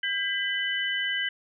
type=tone cluster; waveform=sine; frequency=1603 / 1995 / 3008 Hz; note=G6 / B6 / F#7; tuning=+38 / +17 / +28 cents; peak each=-30 dBFS; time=0.03-1.29 s; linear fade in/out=5 ms; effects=none